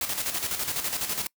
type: noise with tremolo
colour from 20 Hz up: white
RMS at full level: -28 dBFS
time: 0.01-1.27 s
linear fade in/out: 2 ms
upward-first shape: square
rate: 12 Hz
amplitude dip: 55%
effects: noise-tail reverb RT60 0.1 s tail -25 dB re dry